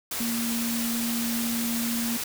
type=tone in noise; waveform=sine; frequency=233.1 Hz; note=A#3; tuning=in tune; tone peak=-27 dBFS; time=0.2-2.17 s; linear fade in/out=5 ms; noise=white; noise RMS=-31 dBFS; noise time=0.11-2.24 s; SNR=+1 dB; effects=none